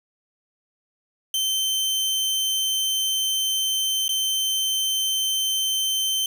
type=tone with dropouts; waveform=sawtooth; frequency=3098 Hz; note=G7; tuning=21 cents flat; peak=-18 dBFS; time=1.34-6.26 s; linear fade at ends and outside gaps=2 ms; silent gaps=4.081-4.091 s; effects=none